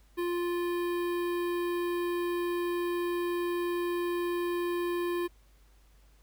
square tone with notch filter, 349.2 Hz, F4, in tune, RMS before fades -31 dBFS, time 0.17-5.28 s, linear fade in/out 20 ms, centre 6400 Hz, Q 0.59, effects added 50 Hz sine -58 dBFS peak until 6.22 s + pink hiss -67 dBFS RMS until 6.22 s

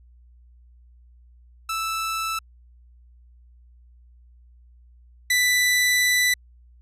sawtooth tone pair in turn, 1318.5 / 1984.4 Hz, E6 / B6, 0 / +8 cents, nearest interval perfect fifth, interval 708 cents, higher second, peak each -21 / -14 dBFS, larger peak second, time 1.69-2.39 / 5.3-6.34 s, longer second, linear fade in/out 5 ms, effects added 60 Hz sine -49 dBFS peak until 6.81 s + resampled to 32000 Hz

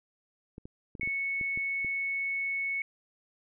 clicks, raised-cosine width 3 ms, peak -30 dBFS, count 9, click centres 0.581 / 0.655 / 0.952 / 0.997 / 1.032 / 1.075 / 1.412 / 1.575 / 1.847 s
sine tone, 2209 Hz, C#7, 7 cents flat, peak -29 dBFS, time 1.01-2.82 s, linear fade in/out 2 ms
effects none

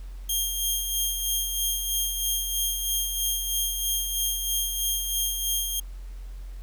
10% pulse tone with tremolo, 3217 Hz, G7, 44 cents sharp, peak -15 dBFS, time 0.29-5.8 s, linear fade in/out 5 ms, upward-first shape sine, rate 3.1 Hz, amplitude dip 45%, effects added 44 Hz sine -35 dBFS peak until 6.62 s + pink hiss -57 dBFS RMS until 6.62 s

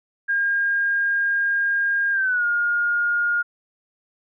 sine tone with pitch glide, 1615 to 1422.3 Hz, G#6 to F6, -49 to +31 cents, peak -18 dBFS, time 0.28-3.43 s, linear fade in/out 20 ms, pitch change -220 cents, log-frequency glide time 2.12-2.45 s, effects none

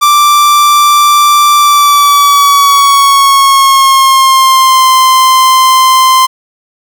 45% pulse tone with pitch glide, 1174.7 to 1040.5 Hz, D6 to C6, 0 to -10 cents, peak -3 dBFS, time 0.01-6.27 s, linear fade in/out 20 ms, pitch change -210 cents, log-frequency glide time 1.57-4.89 s, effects none

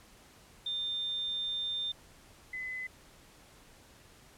sine tone pair in turn, 3600 / 2020 Hz, A7 / B6, +39 / +39 cents, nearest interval minor seventh, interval 1000 cents, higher first, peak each -32 / -36 dBFS, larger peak first, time 0.66-1.92 / 2.53-2.87 s, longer first, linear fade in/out 5 ms, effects pink hiss -58 dBFS RMS until 4.37 s + low-pass 12000 Hz 12 dB/octave

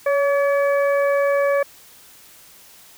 harmonic tone with a mistuned harmonic, 570 Hz, C#5, 48 cents sharp, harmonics 1 / 2 / 3 / 4, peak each -16 / -26 / -27 / -32 dBFS, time 0.06-1.63 s, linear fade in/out 5 ms, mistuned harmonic 1, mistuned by -24 cents, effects white hiss -47 dBFS RMS until 2.97 s

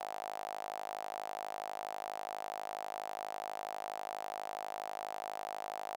sawtooth tone with high-pass filter, 52.2 Hz, G#1, 10 cents sharp, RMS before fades -42 dBFS, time 0-5.96 s, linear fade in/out 10 ms, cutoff 730 Hz, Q 6.8, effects none

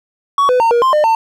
triangle tone with pitch steps, 1122 / 501 / 915 / 474.9 / 1048 / 604 / 901 Hz, C#6 / B4 / A#5 / A#4 / C6 / D5 / A5, +21 / +25 / -32 / +32 / +2 / +48 / +41 cents, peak -7 dBFS, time 0.38-1.15 s, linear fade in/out 2 ms, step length 110 ms, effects none

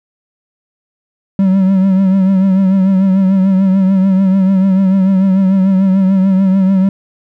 triangle tone with vibrato, 191.1 Hz, G3, 44 cents flat, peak -5 dBFS, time 1.39-6.89 s, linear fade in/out 2 ms, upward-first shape triangle, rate 6.8 Hz, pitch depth 56 cents each way, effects none

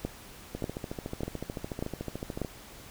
two click trains, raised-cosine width 2 ms, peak -21 / -17 dBFS, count 27 / 5, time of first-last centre 0.55-2.448 / 0.05-2.417 s, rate 13.7 / 1.69 Hz, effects pink hiss -49 dBFS RMS until 2.9 s

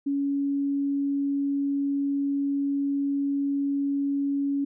sine tone, 280.3 Hz, C#4, 19 cents sharp, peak -23 dBFS, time 0.06-4.65 s, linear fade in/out 10 ms, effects none

